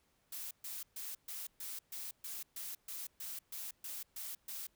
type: noise bursts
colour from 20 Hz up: blue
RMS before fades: -44 dBFS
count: 14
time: 0.32-4.67 s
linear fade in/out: 5 ms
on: 190 ms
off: 130 ms
effects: pink hiss -75 dBFS RMS until 4.75 s